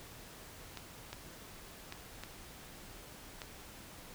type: clicks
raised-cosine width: 0.2 ms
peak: -25 dBFS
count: 5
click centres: 0.773 / 1.13 / 1.924 / 2.236 / 3.418 s
effects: pink hiss -52 dBFS RMS until 4.14 s